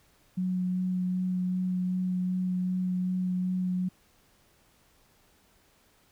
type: tone with vibrato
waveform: sine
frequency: 183 Hz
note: F#3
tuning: 19 cents flat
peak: -26 dBFS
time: 0.37-3.89 s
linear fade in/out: 10 ms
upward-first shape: sine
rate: 2.6 Hz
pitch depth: 10 cents each way
effects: pink hiss -64 dBFS RMS until 6.11 s